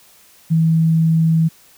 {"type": "tone", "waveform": "sine", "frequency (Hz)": 162.2, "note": "E3", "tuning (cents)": -28, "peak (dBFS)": -11, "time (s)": [0.5, 1.49], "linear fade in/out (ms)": 20, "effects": ["white hiss -49 dBFS RMS until 1.77 s"]}